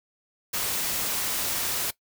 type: noise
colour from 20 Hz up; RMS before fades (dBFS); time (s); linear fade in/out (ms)
white; -28; 0.53-1.91; 10
effects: noise-tail reverb RT60 0.1 s tail -19 dB re dry